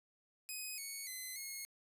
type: tone with pitch steps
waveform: 5% pulse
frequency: 2513 / 2219 / 2038 / 2168 Hz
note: D#7 / C#7 / C7 / C#7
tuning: +17 / +1 / -46 / -39 cents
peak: -33 dBFS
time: 0.49-1.65 s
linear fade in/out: 0 ms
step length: 290 ms
effects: resampled to 32000 Hz + 12-bit